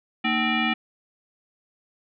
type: tone with frequency modulation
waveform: sine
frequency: 1300 Hz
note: E6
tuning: 24 cents flat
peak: -20 dBFS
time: 0.24-0.74 s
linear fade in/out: 10 ms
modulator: 536 Hz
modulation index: 3
effects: none